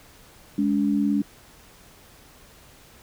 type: tone pair together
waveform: sine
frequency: 207.7 / 286 Hz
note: G#3 / D4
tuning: 0 / -46 cents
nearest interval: tritone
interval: 554 cents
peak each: -22 dBFS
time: 0.58-1.22 s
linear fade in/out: 5 ms
effects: pink hiss -51 dBFS RMS until 3.02 s